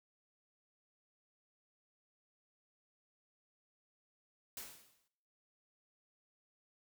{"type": "noise with exponential decay", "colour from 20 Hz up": "white", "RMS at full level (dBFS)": -44, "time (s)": [4.57, 5.08], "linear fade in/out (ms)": 1, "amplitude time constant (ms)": 110, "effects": ["noise-tail reverb RT60 0.9 s tail -23 dB re dry"]}